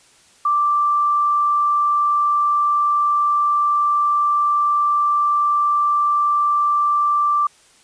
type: tone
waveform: sine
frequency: 1174.7 Hz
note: D6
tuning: in tune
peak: -14 dBFS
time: 0.45-7.47 s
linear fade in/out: 5 ms
effects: white hiss -52 dBFS RMS until 7.83 s + resampled to 22050 Hz